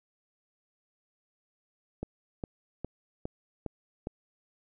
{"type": "click train", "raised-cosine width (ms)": 2, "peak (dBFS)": -21, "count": 6, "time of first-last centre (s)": [2.03, 4.071], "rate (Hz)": 2.45, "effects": []}